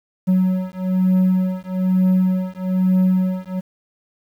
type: beating tone pair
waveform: triangle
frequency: 185 / 186.1 Hz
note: F#3 / F#3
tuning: 0 / +10 cents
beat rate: 1.1 Hz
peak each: -16 / -16 dBFS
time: 0.27-3.61 s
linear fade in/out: 20 ms
effects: 8-bit